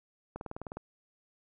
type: click train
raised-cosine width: 1 ms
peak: -25 dBFS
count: 9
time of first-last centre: 0.36-0.77 s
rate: 19.5 Hz
effects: none